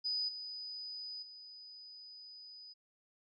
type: tone with level steps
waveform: sine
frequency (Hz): 4978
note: D#8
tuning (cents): 0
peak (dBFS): -33 / -42 / -50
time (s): 0.04-2.74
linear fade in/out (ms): 20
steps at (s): 0.28 / 1.22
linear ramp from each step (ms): 10
effects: none